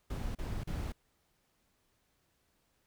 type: noise bursts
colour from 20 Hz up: brown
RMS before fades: -37 dBFS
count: 3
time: 0.1-0.922 s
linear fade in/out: 5 ms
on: 250 ms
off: 36 ms
effects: pink hiss -75 dBFS RMS until 2.86 s